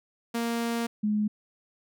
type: tone pair in turn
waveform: sawtooth / sine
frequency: 233.1 / 210.7 Hz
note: A#3 / G#3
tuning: 0 / +25 cents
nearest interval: major second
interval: 175 cents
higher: first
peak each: -23 dBFS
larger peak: neither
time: 0.34-0.87 / 1.03-1.28 s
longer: first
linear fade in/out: 10 ms
effects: none